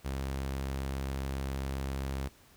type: tone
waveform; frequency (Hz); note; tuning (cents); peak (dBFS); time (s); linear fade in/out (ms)
sawtooth; 67.4; C#2; -48; -29; 0.04-2.29; 20
effects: pink hiss -60 dBFS RMS until 2.56 s